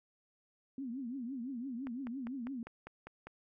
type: tone with vibrato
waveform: sine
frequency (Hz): 252.7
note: B3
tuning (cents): +40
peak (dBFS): -38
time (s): 0.78-2.63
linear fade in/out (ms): 2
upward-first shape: triangle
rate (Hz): 5.9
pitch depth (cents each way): 210
type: click train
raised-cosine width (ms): 0.5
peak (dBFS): -32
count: 8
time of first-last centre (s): 1.87-3.27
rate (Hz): 5
effects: none